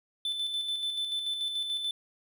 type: tone with tremolo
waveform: triangle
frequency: 3520 Hz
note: A7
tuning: in tune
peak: -27 dBFS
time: 0.25-1.91 s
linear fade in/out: 2 ms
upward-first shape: square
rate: 6.9 Hz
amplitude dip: 40%
effects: none